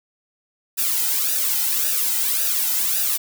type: noise with flanger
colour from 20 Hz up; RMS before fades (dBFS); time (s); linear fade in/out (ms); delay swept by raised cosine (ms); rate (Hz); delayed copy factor
blue; -21; 0.77-3.18; 20; 0.92 to 1.8; 1.8; -0.8
effects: none